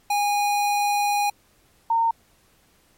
square / sine tone pair in turn, 820 / 915.6 Hz, G#5 / A#5, -22 / -31 cents, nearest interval major second, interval 191 cents, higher second, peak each -20 / -17 dBFS, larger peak second, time 0.1-1.3 / 1.9-2.11 s, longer first, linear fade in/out 5 ms, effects pink hiss -60 dBFS RMS until 2.97 s + MP3 64 kbps

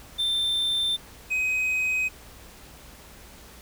triangle tone pair in turn, 3569 / 2520 Hz, A7 / D#7, +24 / +21 cents, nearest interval tritone, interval 603 cents, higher first, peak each -21 dBFS, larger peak neither, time 0.18-0.97 / 1.3-2.09 s, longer neither, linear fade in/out 20 ms, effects added 60 Hz sine -52 dBFS peak until 3.61 s + pink hiss -48 dBFS RMS until 3.61 s

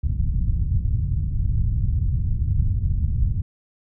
white low-pass noise, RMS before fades -21 dBFS, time 0.03-3.42 s, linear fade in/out 5 ms, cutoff 110 Hz, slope 24 dB/octave, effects none

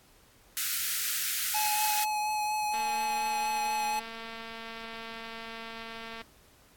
white high-pass noise, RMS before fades -31 dBFS, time 0.57-2.04 s, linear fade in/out 0 ms, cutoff 1300 Hz, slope 96 dB/octave
square tone with vibrato, 848 Hz, G#5, 36 cents sharp, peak -29 dBFS, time 1.54-4 s, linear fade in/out 10 ms, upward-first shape triangle, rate 4.2 Hz, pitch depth 16 cents each way
click train, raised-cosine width 0.3 ms, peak -26 dBFS, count 790, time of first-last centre 2.74-6.216 s, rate 227 Hz
effects pink hiss -60 dBFS RMS until 6.76 s + AAC 64 kbps

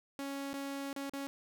sawtooth tone with dropouts, 277.2 Hz, C#4, in tune, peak -34 dBFS, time 0.19-1.27 s, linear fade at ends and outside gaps 0 ms, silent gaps 0.531-0.539 / 0.929-0.963 / 1.096-1.135 s, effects none

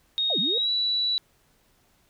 sine tone with pitch glide, 3729 to 3939 Hz, A#7 to B7, 0 to -5 cents, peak -22 dBFS, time 0.18-1.18 s, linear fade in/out 0 ms, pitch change +95 cents, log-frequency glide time 0.52-0.7 s
sine linear two-way sweep, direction down then up, 740 to 162.6 to 502 Hz, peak -29 dBFS, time 0.3-0.58 s, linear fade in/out 2 ms, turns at 0.39 s
effects pink hiss -64 dBFS RMS until 2.09 s

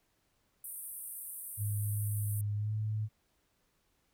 pink band-pass noise, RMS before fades -44 dBFS, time 0.64-2.41 s, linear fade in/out 2 ms, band 8800 to 15000 Hz, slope 96 dB/octave
sine tone with pitch glide, 103.6 to 107.63 Hz, G#2 to A2, -4 to -38 cents, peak -31 dBFS, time 1.57-3.09 s, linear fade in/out 50 ms, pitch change +66 cents, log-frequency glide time 2.55-2.73 s
effects pink hiss -75 dBFS RMS until 4.13 s

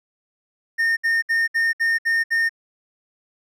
triangle tone bursts, 1828 Hz, A#6, 34 cents flat, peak -15 dBFS, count 7, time 0.78-2.494 s, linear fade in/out 20 ms, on 190 ms, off 64 ms, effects none

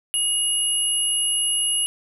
sine tone pair together, 2882 / 10852 Hz, F#7 / E9, -46 / +49 cents, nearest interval octave + major seventh, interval 2295 cents, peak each -23 / -21 dBFS, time 0.14-1.86 s, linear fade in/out 0 ms, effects 8-bit

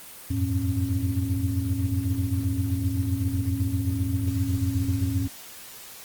sine tone cluster, 86.7 / 94.5 / 109.3 / 272.9 Hz, F2 / F#2 / A2 / C#4, -12 / +37 / -11 / -27 cents, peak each -28 dBFS, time 0.3-5.28 s, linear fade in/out 10 ms, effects white hiss -43 dBFS RMS until 6.04 s + Opus 24 kbps

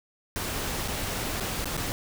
pink noise with dropouts, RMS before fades -31 dBFS, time 0.36-1.92 s, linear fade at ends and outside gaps 0 ms, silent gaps 0.877-0.882 / 1.4-1.406 / 1.644-1.656 / 1.768-1.776 s, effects none

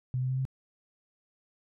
sine tone with pitch steps, 127.2 / 128.83 / 130.47 / 132.14 Hz, C3 / C3 / C3 / C3, -48 / -26 / -5 / +17 cents, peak -27 dBFS, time 0.14-0.452 s, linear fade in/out 0 ms, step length 78 ms, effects none

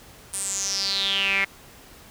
sawtooth tone with band-pass filter sweep, 196 Hz, G3, in tune, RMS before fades -25 dBFS, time 0.33-1.45 s, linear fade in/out 10 ms, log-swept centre 9500 to 2100 Hz, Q 8, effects pink hiss -48 dBFS RMS until 2.1 s

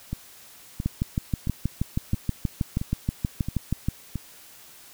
two click trains, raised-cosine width 5 ms, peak -16 / -11 dBFS, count 7 / 20, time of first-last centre 0.13-4.157 / 0.86-3.885 s, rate 1.49 / 6.28 Hz, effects white hiss -49 dBFS RMS until 4.93 s

